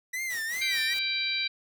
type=tone with vibrato; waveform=45% pulse; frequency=1940 Hz; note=B6; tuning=31 cents flat; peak=-30 dBFS; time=0.13-0.94 s; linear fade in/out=10 ms; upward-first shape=sine; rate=2.5 Hz; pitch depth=150 cents each way
type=noise with tremolo; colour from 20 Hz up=white; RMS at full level=-42 dBFS; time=0.3-0.99 s; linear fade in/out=2 ms; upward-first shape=sine; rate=4.8 Hz; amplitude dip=85%
type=harmonic tone; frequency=783 Hz; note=G5; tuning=2 cents flat; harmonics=2 / 3 / 4 / 5 / 6; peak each=-41 / -30 / -41 / -30 / -36 dBFS; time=0.61-1.48 s; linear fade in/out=10 ms
effects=none